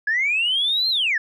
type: linear two-way sweep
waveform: sine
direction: up then down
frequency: 1661.2 to 4215 to 1661.2 Hz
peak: -17 dBFS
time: 0.07-1.18 s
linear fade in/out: 5 ms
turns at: 0.89 s
effects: tanh soft clip ceiling -13 dBFS